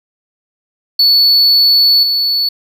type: tone with level steps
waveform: triangle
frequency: 4440 Hz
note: C#8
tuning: 2 cents sharp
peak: -5 / -10 dBFS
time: 0.99-2.49 s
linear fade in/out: 5 ms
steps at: 2.03 s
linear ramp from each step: 2 ms
effects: none